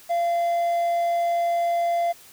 triangle tone with quantisation, 687 Hz, F5, 29 cents flat, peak -18 dBFS, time 0.09-2.13 s, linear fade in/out 20 ms, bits 8, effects white hiss -49 dBFS RMS until 2.32 s

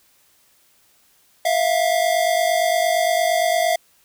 square tone pair together, 654.3 / 703 Hz, E5 / F5, -13 / +11 cents, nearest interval minor second, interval 124 cents, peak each -20 dBFS, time 1.45-3.76 s, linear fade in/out 5 ms, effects white hiss -58 dBFS RMS until 4.04 s

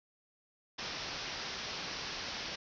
white low-pass noise, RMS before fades -41 dBFS, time 0.78-2.56 s, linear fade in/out 10 ms, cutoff 5800 Hz, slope 96 dB/octave, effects none

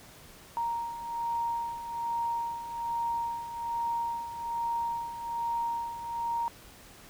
sine beating tone pair, 932.3 / 933.5 Hz, A#5 / A#5, 0 / +2 cents, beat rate 1.2 Hz, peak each -37 / -31 dBFS, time 0.57-6.48 s, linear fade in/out 0 ms, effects pink hiss -52 dBFS RMS until 7.09 s

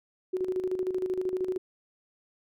sine tone with tremolo, 370 Hz, F#4, in tune, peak -25 dBFS, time 0.33-1.58 s, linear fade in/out 10 ms, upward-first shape square, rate 13 Hz, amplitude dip 60%, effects none

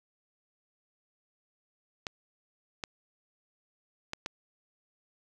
clicks, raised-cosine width 0.2 ms, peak -17 dBFS, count 4, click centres 2.068 / 2.838 / 4.134 / 4.261 s, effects none

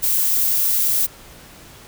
violet noise, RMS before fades -18 dBFS, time 0.02-1.07 s, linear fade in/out 20 ms, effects pink hiss -43 dBFS RMS until 1.87 s

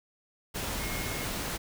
sine tone in noise, 2157 Hz, C#7, 48 cents flat, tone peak -41 dBFS, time 0.79-1.26 s, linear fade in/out 20 ms, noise pink, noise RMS -34 dBFS, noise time 0.54-1.58 s, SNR -10 dB, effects none

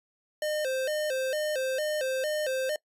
square tone with vibrato, 564 Hz, C#5, 30 cents sharp, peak -28 dBFS, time 0.42-2.76 s, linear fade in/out 2 ms, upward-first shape square, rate 2.2 Hz, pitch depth 130 cents each way, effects noise-tail reverb RT60 0.1 s tail -23 dB re dry + resampled to 32000 Hz

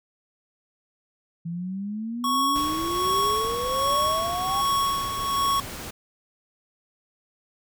sine exponential sweep, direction up, 164.81 to 811 Hz, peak -28 dBFS, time 1.45-4.62 s, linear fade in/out 10 ms
square tone with tremolo, 1108.7 Hz, C#6, in tune, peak -21 dBFS, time 2.24-5.6 s, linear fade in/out 2 ms, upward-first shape sine, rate 1.3 Hz, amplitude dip 60%
pink noise, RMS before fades -36 dBFS, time 2.55-5.91 s, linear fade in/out 10 ms
effects none

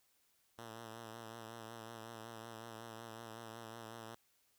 5% pulse tone with vibrato, 113.6 Hz, A#2, 44 cents flat, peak -37 dBFS, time 0.58-4.15 s, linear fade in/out 5 ms, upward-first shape triangle, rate 5.4 Hz, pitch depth 58 cents each way, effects white hiss -75 dBFS RMS until 4.58 s

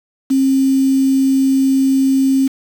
sine tone with quantisation, 268.2 Hz, C4, 43 cents sharp, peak -10 dBFS, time 0.3-2.48 s, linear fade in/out 10 ms, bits 5, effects none

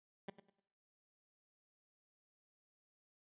15% pulse tone with echo, 196 Hz, G3, in tune, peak -36 dBFS, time 0.28-0.3 s, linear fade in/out 5 ms, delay 100 ms, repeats 3, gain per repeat -12 dB, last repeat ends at 0.6 s, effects noise-tail reverb RT60 0.8 s tail -21 dB re dry + resampled to 8000 Hz

